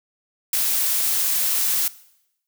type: noise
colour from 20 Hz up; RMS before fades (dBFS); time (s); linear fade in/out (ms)
blue; -21; 0.53-1.88; 2
effects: noise-tail reverb RT60 0.8 s tail -19 dB re dry